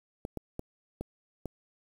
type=clicks; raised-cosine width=2 ms; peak=-22 dBFS; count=5; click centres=0.251 / 0.373 / 0.594 / 1.01 / 1.457 s; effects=8-bit